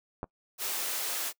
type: clicks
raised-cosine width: 1 ms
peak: -20 / -29 dBFS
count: 2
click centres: 0.231 / 0.242 s
type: high-pass noise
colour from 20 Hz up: white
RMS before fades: -33 dBFS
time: 0.58-1.33 s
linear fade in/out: 50 ms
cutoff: 330 Hz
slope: 24 dB/octave
effects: noise-tail reverb RT60 0.1 s tail -24 dB re dry